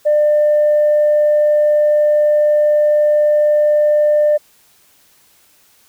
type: tone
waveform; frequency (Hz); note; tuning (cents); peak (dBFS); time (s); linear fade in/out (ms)
sine; 598; D5; +31; -8; 0.05-4.38; 20
effects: tanh soft clip ceiling -6 dBFS + white hiss -52 dBFS RMS until 5.88 s